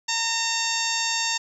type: harmonic tone with a mistuned harmonic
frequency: 915 Hz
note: A#5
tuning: 32 cents flat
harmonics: 1 / 2 / 3 / 4 / 5 / 6 / 7 / 8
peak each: -31 / -31 / -31 / -31 / -31 / -31 / -31 / -31 dBFS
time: 0.08-1.38 s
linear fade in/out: 10 ms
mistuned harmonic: 3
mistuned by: -15 cents
effects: 9-bit